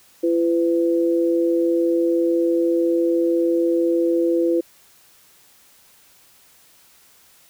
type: tone pair together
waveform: sine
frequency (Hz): 337.9 / 504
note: E4 / B4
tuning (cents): +43 / +35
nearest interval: perfect fifth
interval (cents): 692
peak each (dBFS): -17 / -21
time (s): 0.23-4.61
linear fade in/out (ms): 10
effects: white hiss -53 dBFS RMS until 7.49 s